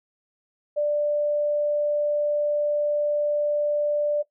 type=tone; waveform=sine; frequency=590 Hz; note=D5; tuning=8 cents sharp; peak=-20 dBFS; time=0.76-4.23 s; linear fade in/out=20 ms; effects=noise-tail reverb RT60 0.1 s tail -17 dB re dry